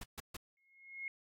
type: noise bursts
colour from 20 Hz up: pink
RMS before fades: -44 dBFS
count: 3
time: 0.01-0.368 s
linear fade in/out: 5 ms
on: 26 ms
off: 140 ms
type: tone with exponential growth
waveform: sine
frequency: 2159 Hz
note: C#7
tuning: 46 cents flat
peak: -37 dBFS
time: 0.57-1.08 s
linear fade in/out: 1 ms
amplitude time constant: 110 ms
effects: AAC 48 kbps